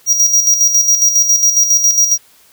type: tone with tremolo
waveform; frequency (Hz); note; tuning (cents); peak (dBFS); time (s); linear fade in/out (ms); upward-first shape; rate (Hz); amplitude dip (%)
square; 5740; F8; +47; -7; 0.06-2.18; 50; square; 7.3; 55
effects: white hiss -48 dBFS RMS until 2.52 s